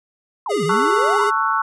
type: exponential two-way sweep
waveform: sine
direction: down then up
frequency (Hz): 1109 to 146.83 to 1109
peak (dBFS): -22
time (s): 0.46-1.25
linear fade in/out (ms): 2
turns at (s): 0.64
type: tone with vibrato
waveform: square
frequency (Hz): 411.5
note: G#4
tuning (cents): -16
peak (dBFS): -20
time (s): 0.49-1.31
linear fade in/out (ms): 20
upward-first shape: square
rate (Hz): 18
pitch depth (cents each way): 29
type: chord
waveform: sine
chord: F# minor seventh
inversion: first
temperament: just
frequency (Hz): 888 / 1110 / 1332 / 1480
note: A5 / C#6 / E6 / F#6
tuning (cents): +16 / +2 / +18 / 0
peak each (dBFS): -23 / -20 / -21 / -24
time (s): 0.69-1.62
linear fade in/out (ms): 5
effects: resampled to 24000 Hz